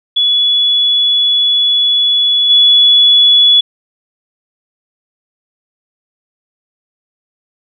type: tone with level steps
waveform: sine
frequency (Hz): 3407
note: G#7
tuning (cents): +44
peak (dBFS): -8 / -4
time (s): 0.16-3.61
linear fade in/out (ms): 10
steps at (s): 2.49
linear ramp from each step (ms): 20
effects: none